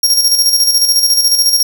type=tone with tremolo; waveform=sawtooth; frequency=5580 Hz; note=F8; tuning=2 cents flat; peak=-4 dBFS; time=0.03-1.63 s; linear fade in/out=5 ms; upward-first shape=square; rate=14 Hz; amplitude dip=50%; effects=none